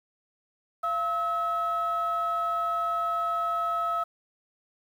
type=tone pair together; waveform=sine; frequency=684.5 / 1293 Hz; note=F5 / E6; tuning=-35 / -34 cents; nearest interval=major seventh; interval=1101 cents; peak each=-30 / -25 dBFS; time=0.83-4.04 s; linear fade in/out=10 ms; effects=tanh soft clip ceiling -20 dBFS + 9-bit